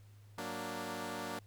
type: chord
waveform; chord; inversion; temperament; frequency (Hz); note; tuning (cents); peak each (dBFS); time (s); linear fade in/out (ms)
10% pulse; Gb augmented; none; equal; 185 / 233.1 / 293.7; Gb3 / Bb3 / D4; 0 / 0 / 0; -37 / -35 / -35; 0.38-1.39; 2
effects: added 103 Hz sine -55 dBFS peak until 1.46 s + pink hiss -69 dBFS RMS until 1.46 s